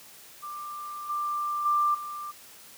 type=tone with level steps; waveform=sine; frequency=1185 Hz; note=D6; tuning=15 cents sharp; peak=-35 / -27 / -21 / -34 dBFS; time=0.42-2.32 s; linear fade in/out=20 ms; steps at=1.09 / 1.65 / 1.94 s; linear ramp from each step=10 ms; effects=white hiss -50 dBFS RMS until 2.77 s + high-pass 80 Hz 12 dB/octave